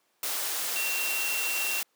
sine tone in noise, 2730 Hz, F7, 40 cents flat, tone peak -30 dBFS, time 0.76-1.8 s, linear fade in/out 2 ms, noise white, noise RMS -31 dBFS, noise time 0.23-1.83 s, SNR -2 dB, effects pink hiss -70 dBFS RMS until 1.95 s + high-pass 400 Hz 12 dB/octave

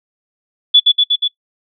sine tone with echo, 3439 Hz, A7, 40 cents flat, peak -4 dBFS, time 0.74-0.8 s, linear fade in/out 10 ms, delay 120 ms, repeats 4, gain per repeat -2 dB, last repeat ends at 1.28 s, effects noise-tail reverb RT60 0.1 s tail -20 dB re dry

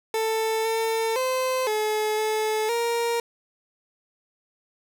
30% pulse tone with pitch steps, 443.3 / 449.6 / 516 / 428.4 / 432.8 / 468.5 Hz, A4 / A4 / C5 / A4 / A4 / A#4, +13 / +37 / -24 / -46 / -29 / +9 cents, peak -20 dBFS, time 0.14-3.2 s, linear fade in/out 2 ms, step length 510 ms, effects none

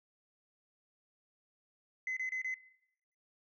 sine tone bursts, 2039 Hz, C7, 45 cents flat, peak -32 dBFS, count 4, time 2.07-2.542 s, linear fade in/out 2 ms, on 97 ms, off 28 ms, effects noise-tail reverb RT60 0.8 s tail -20 dB re dry + tanh soft clip ceiling -31 dBFS

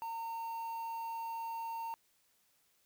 triangle tone with quantisation, 914 Hz, A#5, 34 cents flat, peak -36 dBFS, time 0.02-1.94 s, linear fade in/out 0 ms, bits 9, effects white hiss -73 dBFS RMS until 2.85 s

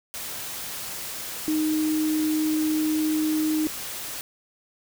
sine tone in noise, 310 Hz, D#4, 6 cents flat, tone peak -21 dBFS, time 1.48-3.67 s, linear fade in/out 0 ms, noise white, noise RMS -34 dBFS, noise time 0.14-4.21 s, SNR +10 dB, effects none

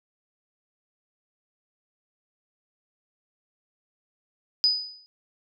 sine tone with exponential decay, 4978 Hz, D#8, in tune, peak -15 dBFS, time 4.64-5.06 s, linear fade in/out 0 ms, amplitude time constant 91 ms, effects none

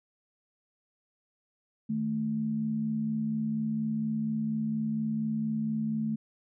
sine tone pair together, 155.56 / 219.8 Hz, D#3 / A3, 0 / -2 cents, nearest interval tritone, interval 598 cents, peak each -36 / -28 dBFS, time 1.89-6.16 s, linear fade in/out 10 ms, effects none

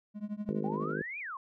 triangle tone with tremolo, 208.7 Hz, G#3, 9 cents sharp, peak -29 dBFS, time 0.14-0.95 s, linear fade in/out 50 ms, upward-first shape triangle, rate 12 Hz, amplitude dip 100%
harmonic tone, 51.91 Hz, G#1, in tune, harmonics 3 / 4 / 5 / 6 / 7 / 8 / 9 / 10, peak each -39 / -41 / -41 / -44 / -39 / -40 / -41 / -46 dBFS, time 0.49-1.02 s, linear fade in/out 0 ms
sine exponential two-way sweep, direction up then down, 758 to 2500 to 1018 Hz, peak -37 dBFS, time 0.64-1.37 s, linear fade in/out 2 ms, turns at 1.19 s
effects none

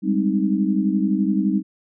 sine chord, Ab major seventh, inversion third, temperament equal, 196 / 207.7 / 261.6 / 311.1 Hz, G3 / Ab3 / C4 / Eb4, 0 / 0 / 0 / 0 cents, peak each -20 / -24 / -25 / -23 dBFS, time 0.02-1.63 s, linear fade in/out 50 ms, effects none

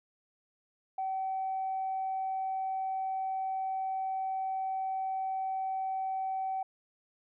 sine tone, 764 Hz, G5, 45 cents flat, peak -30 dBFS, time 0.98-6.63 s, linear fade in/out 5 ms, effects tanh soft clip ceiling -26 dBFS

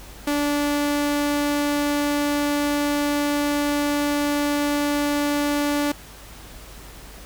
sawtooth tone, 290.5 Hz, D4, 19 cents flat, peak -16 dBFS, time 0.27-5.92 s, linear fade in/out 5 ms, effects added 50 Hz sine -43 dBFS peak until 7.25 s + pink hiss -43 dBFS RMS until 7.25 s

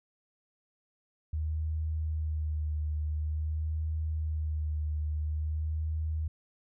sine tone with vibrato, 77.3 Hz, D#2, 11 cents flat, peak -29 dBFS, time 1.33-6.28 s, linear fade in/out 5 ms, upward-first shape sine, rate 0.48 Hz, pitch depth 28 cents each way, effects none

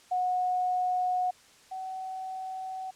sine tone pair in turn, 730 / 754.4 Hz, F#5 / F#5, -24 / +33 cents, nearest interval minor second, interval 57 cents, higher second, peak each -25 / -34 dBFS, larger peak first, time 0.11-1.31 / 1.71-2.91 s, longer neither, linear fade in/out 10 ms, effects white hiss -57 dBFS RMS until 2.95 s + low-pass 8000 Hz 12 dB/octave

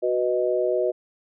sine chord, B major, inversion second, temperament equal, 370 / 493.9 / 622.3 Hz, F#4 / B4 / D#5, 0 / 0 / 0 cents, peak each -24 / -25 / -24 dBFS, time 0.02-0.92 s, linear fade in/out 20 ms, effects none

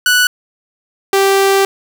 sawtooth tone pair in turn, 1480 / 391.2 Hz, F#6 / G4, 0 / -4 cents, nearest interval octave + major seventh, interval 2304 cents, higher first, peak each -5 dBFS, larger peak neither, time 0.06-0.27 / 1.13-1.65 s, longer second, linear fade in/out 2 ms, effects 7-bit

